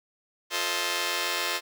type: chord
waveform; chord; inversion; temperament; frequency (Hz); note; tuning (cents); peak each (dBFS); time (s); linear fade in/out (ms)
5% pulse; F dominant seventh; none; just; 349.2 / 436.5 / 523.8 / 628.6; F4 / A4 / C5 / Eb5; 0 / -14 / +2 / +18; -22; 0.5-1.61; 50
effects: none